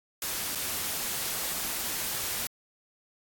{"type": "noise with dropouts", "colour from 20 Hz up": "white", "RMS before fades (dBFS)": -32, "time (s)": [0.22, 2.47], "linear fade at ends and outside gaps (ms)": 2, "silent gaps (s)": [0.551, 0.555], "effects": ["AAC 64 kbps"]}